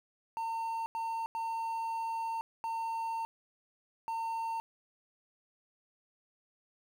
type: tone bursts at uneven times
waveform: triangle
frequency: 908 Hz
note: A#5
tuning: 46 cents flat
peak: -31 dBFS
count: 5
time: 0.37-0.86 / 0.95-1.26 / 1.35-2.41 / 2.64-3.25 / 4.08-4.6 s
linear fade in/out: 0 ms
effects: 10-bit